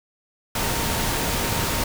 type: tone in noise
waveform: sine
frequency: 924 Hz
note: A#5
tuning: 16 cents flat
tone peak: -34 dBFS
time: 0.55-1.84 s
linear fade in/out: 5 ms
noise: pink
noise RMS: -24 dBFS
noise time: 0.55-1.84 s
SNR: -13 dB
effects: none